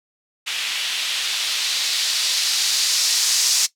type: noise with low-pass filter sweep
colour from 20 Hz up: violet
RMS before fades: -21 dBFS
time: 0.46-3.67 s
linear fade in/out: 20 ms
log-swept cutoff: 2900 to 5600 Hz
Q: 1.7
effects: noise-tail reverb RT60 0.1 s tail -17 dB re dry